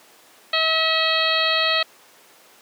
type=harmonic tone with a mistuned harmonic; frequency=643 Hz; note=E5; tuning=43 cents flat; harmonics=1 / 2 / 3 / 4 / 5 / 6 / 7; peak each=-25 / -25 / -25 / -25 / -25 / -25 / -25 dBFS; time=0.53-1.83 s; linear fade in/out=5 ms; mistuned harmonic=7; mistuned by=-57 cents; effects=pink hiss -50 dBFS RMS until 2.61 s + high-pass 400 Hz 12 dB/octave